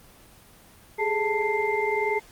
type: tone cluster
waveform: sine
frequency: 409 / 430 / 887 / 2094 Hz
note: G#4 / A4 / A5 / C7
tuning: -26 / -40 / +14 / +1 cents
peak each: -28 dBFS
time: 0.98-2.2 s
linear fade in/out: 20 ms
effects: pink hiss -52 dBFS RMS until 2.31 s + Opus 24 kbps